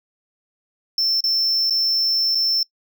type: tone with dropouts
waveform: triangle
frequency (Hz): 5350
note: E8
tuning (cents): +25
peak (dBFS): -15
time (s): 0.98-2.63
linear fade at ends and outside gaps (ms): 2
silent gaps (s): 1.206-1.239 / 1.699-1.706 / 2.349-2.353
effects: noise-tail reverb RT60 0.1 s tail -25 dB re dry